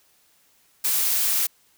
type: noise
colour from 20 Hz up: blue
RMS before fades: -22 dBFS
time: 0.84-1.47 s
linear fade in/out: 10 ms
effects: white hiss -61 dBFS RMS until 1.77 s